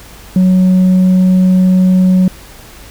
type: tone with tanh clipping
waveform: sine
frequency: 184.9 Hz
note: F#3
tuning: 1 cent flat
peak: -6 dBFS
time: 0.36-2.28 s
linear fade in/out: 2 ms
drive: 2 dB
effects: added 50 Hz sine -39 dBFS peak until 2.9 s + pink hiss -36 dBFS RMS until 2.9 s